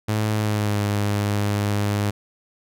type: tone with pitch glide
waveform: sawtooth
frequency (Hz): 107.4 to 102.73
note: A2 to G#2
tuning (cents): -41 to -18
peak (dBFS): -16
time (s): 0.08-2.11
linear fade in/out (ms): 10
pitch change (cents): -77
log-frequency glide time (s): 0.35-0.81
effects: none